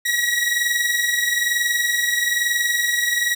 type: tone pair together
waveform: sawtooth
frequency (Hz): 1909.9 / 1931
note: A#6 / B6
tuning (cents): +42 / -39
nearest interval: unison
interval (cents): 19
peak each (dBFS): -16 / -20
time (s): 0.05-3.35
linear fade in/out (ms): 10
effects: none